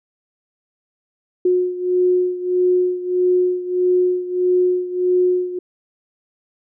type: beating tone pair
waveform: sine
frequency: 361.9 / 363.5 Hz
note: F#4 / F#4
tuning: -38 / -31 cents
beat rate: 1.6 Hz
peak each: -16 / -20 dBFS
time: 1.45-5.59 s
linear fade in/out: 5 ms
effects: none